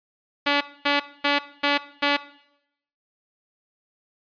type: tone bursts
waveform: 5% pulse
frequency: 286.5 Hz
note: D4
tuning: 43 cents flat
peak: -7 dBFS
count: 5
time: 0.46-2.17 s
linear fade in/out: 10 ms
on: 150 ms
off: 240 ms
effects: noise-tail reverb RT60 0.8 s tail -18 dB re dry + resampled to 11025 Hz